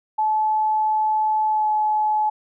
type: tone with pitch glide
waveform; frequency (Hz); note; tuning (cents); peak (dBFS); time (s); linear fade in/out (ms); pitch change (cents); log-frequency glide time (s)
sine; 863 to 854.6; A5 to G#5; -34 to +49; -17; 0.18-2.3; 10; -17; 1.49-1.68
effects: none